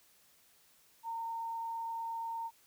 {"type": "tone with frequency modulation", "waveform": "sine", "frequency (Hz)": 915, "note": "A#5", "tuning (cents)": -32, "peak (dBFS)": -36, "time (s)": [1.03, 2.51], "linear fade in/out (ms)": 50, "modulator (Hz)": 28.5, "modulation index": 0.21, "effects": ["white hiss -66 dBFS RMS until 2.66 s"]}